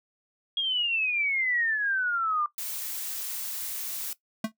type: exponential sweep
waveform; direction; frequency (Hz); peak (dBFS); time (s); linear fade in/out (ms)
sine; down; 3300 to 1181; -24; 0.57-2.46; 2
type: noise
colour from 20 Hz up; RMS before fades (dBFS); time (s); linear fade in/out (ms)
blue; -34; 2.58-4.13; 2
type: tone with exponential decay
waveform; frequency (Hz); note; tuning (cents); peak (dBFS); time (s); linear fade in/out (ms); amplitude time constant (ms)
square; 220; A3; 0; -24; 4.44-4.52; 5; 16
effects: noise-tail reverb RT60 0.1 s tail -17 dB re dry